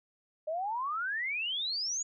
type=exponential sweep; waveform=sine; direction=up; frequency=601 to 6950 Hz; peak=-31 dBFS; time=0.47-2.03 s; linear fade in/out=10 ms; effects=none